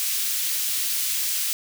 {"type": "high-pass noise", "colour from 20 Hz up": "white", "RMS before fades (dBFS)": -25, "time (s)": [0, 1.53], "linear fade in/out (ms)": 0, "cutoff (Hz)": 2600, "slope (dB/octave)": 12, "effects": []}